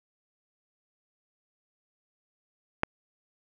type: click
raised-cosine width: 0.5 ms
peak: -8 dBFS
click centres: 2.834 s
effects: none